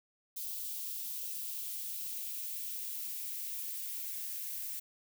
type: noise with high-pass filter sweep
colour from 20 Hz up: violet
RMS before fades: -40 dBFS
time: 0.36-4.8 s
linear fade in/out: 10 ms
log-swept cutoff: 3300 to 1800 Hz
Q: 1.6
effects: none